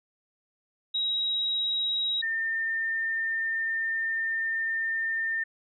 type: tone pair in turn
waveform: sine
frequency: 3829 / 1807 Hz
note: A#7 / A6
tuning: +46 / +46 cents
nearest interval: octave + minor second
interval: 1300 cents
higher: first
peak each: -25 / -26 dBFS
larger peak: first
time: 0.94-2.22 / 2.22-5.44 s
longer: second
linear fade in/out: 10 ms
effects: none